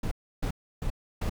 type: noise bursts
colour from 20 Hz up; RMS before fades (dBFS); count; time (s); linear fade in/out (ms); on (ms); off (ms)
brown; -29; 4; 0.03-1.296; 5; 84; 310
effects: none